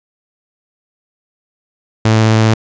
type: tone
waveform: sawtooth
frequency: 110.5 Hz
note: A2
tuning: 8 cents sharp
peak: -4 dBFS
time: 2.05-2.54 s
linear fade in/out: 5 ms
effects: resampled to 16000 Hz